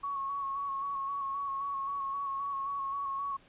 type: tone with vibrato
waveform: sine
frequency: 1107 Hz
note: C#6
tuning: 3 cents flat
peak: -32 dBFS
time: 0.03-3.37 s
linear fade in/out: 10 ms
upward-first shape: square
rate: 3.8 Hz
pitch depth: 23 cents each way
effects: pink hiss -61 dBFS RMS until 3.48 s + resampled to 8000 Hz